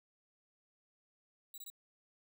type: tone bursts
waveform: 5% pulse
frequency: 3896 Hz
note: B7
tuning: 24 cents flat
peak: -39 dBFS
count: 3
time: 1.54-1.701 s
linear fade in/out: 2 ms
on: 39 ms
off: 22 ms
effects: none